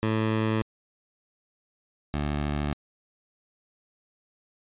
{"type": "tone pair in turn", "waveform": "15% pulse", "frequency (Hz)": [110, 73.42], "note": ["A2", "D2"], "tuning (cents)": [0, 0], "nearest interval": "perfect fifth", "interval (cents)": 700, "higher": "first", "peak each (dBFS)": [-17, -20], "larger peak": "first", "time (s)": [[0.03, 0.62], [2.14, 2.73]], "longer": "neither", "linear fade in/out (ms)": 0, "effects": ["resampled to 8000 Hz"]}